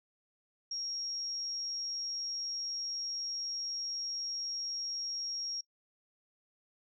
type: tone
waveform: sine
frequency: 5588 Hz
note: F8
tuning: in tune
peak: -35 dBFS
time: 0.71-5.61 s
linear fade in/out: 5 ms
effects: noise-tail reverb RT60 0.1 s tail -25 dB re dry